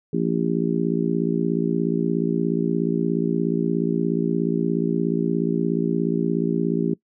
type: harmonic tone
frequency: 56.9 Hz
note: A#1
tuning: 41 cents flat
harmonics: 3 / 4 / 5 / 6 / 7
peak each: -24 / -25 / -26 / -27 / -27 dBFS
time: 0.13-6.94 s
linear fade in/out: 5 ms
effects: noise-tail reverb RT60 0.1 s tail -22 dB re dry